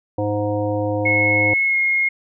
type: harmonic tone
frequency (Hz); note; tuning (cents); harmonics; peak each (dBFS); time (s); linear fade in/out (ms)
103.83; G#2; 0; 1 / 3 / 5 / 7 / 9; -24 / -24 / -22 / -29 / -32; 0.18-1.54; 5
type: tone with pitch glide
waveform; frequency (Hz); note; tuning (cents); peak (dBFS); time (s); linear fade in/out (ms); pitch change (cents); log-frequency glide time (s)
sine; 2180 to 2150; C#7 to C7; -29 to +47; -15; 1.05-2.09; 10; -24; 1.65-1.77
effects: none